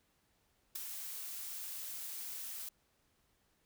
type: noise with ADSR envelope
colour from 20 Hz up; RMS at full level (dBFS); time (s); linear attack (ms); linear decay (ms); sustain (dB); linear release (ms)
blue; -36; 0.75-2.69; 10; 3; -8; 5
effects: pink hiss -75 dBFS RMS until 3.65 s